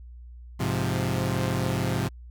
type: chord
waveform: sawtooth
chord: F minor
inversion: first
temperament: equal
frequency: 103.83 / 130.81 / 174.61 Hz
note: Ab2 / C3 / F3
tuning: 0 / 0 / 0 cents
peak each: -25 / -24 / -26 dBFS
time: 0.59-2.09 s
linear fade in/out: 20 ms
effects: added 60 Hz sine -41 dBFS peak until 2.3 s